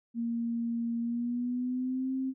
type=tone with pitch glide; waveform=sine; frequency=233.1 to 263.2 Hz; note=A#3 to C4; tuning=0 to +10 cents; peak=-29 dBFS; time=0.14-2.34 s; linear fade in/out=50 ms; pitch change=+210 cents; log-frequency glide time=1-2.13 s; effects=none